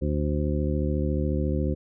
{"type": "harmonic tone", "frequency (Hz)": 74.1, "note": "D2", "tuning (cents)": 16, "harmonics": [1, 2, 3, 4, 5, 7], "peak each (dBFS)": [-26, -29, -31, -32, -33, -34], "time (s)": [0.01, 1.75], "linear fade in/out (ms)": 20, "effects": []}